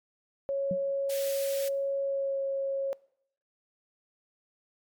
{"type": "tone with pitch glide", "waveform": "sine", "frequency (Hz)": [552, 546.3], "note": ["C#5", "C#5"], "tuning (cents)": [-7, -25], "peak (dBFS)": -27, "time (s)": [0.49, 2.93], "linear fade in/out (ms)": 0, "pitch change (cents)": -18, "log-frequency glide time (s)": [2.02, 2.4]}
{"type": "tone with exponential decay", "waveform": "sine", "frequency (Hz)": 183, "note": "F#3", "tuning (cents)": -19, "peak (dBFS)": -27, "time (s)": [0.71, 0.83], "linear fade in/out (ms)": 2, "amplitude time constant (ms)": 26}
{"type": "high-pass noise", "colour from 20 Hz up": "white", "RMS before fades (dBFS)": -39, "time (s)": [1.09, 1.69], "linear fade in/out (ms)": 10, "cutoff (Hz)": 1600, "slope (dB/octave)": 24}
{"effects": ["noise-tail reverb RT60 0.7 s tail -23 dB re dry", "MP3 96 kbps"]}